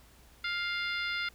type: harmonic tone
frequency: 700 Hz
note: F5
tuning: 4 cents sharp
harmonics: 2 / 3 / 4 / 5 / 6 / 7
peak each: -35 / -35 / -42 / -40 / -45 / -44 dBFS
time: 0.44-1.29 s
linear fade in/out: 5 ms
effects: added 60 Hz sine -60 dBFS peak until 1.34 s + pink hiss -60 dBFS RMS until 1.34 s